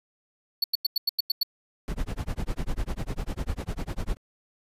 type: tone bursts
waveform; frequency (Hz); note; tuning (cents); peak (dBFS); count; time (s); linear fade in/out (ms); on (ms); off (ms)
square; 4435; C#8; 0; -21; 8; 0.62-1.432; 5; 21; 92
type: noise with tremolo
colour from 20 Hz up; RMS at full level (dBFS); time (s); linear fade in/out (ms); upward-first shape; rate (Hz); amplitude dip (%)
brown; -26; 1.88-4.17; 0; sine; 10; 100
effects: resampled to 32000 Hz